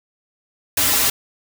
white noise with comb filter, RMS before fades -17 dBFS, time 0.77-1.1 s, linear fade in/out 5 ms, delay 5.5 ms, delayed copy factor -0.85, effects none

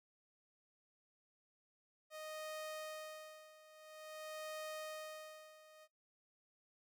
sawtooth tone with tremolo, 621 Hz, D#5, 3 cents flat, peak -40 dBFS, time 2.1-5.88 s, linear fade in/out 50 ms, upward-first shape sine, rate 0.49 Hz, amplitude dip 85%, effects noise-tail reverb RT60 0.2 s tail -23 dB re dry

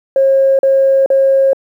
sine tone bursts, 540 Hz, C#5, 45 cents flat, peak -6 dBFS, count 3, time 0.16-1.532 s, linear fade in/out 2 ms, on 430 ms, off 41 ms, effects tanh soft clip ceiling -2 dBFS + 8-bit

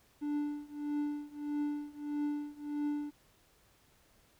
triangle tone with tremolo, 293.7 Hz, D4, in tune, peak -28 dBFS, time 0.21-3.11 s, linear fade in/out 20 ms, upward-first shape triangle, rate 1.6 Hz, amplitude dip 95%, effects pink hiss -67 dBFS RMS until 4.39 s

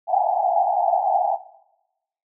pink band-pass noise, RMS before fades -20 dBFS, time 0.07-1.38 s, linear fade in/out 50 ms, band 690 to 820 Hz, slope 96 dB/octave, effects noise-tail reverb RT60 0.9 s tail -17 dB re dry

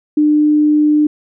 sine tone, 300.3 Hz, D4, 39 cents sharp, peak -8 dBFS, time 0.17-1.07 s, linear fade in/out 5 ms, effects none

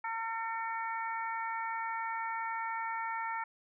harmonic tone with a mistuned harmonic, 453.8 Hz, A#4, 47 cents flat, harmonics 2 / 3 / 4 / 5, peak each -36 / -40 / -42 / -44 dBFS, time 0.04-3.44 s, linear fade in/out 5 ms, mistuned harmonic 5, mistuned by -22 cents, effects none

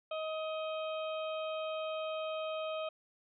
harmonic tone, 630 Hz, D#5, 21 cents sharp, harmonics 1 / 2 / 4 / 5 / 6, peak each -36 / -43 / -47 / -49 / -55 dBFS, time 0.11-2.89 s, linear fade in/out 5 ms, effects none

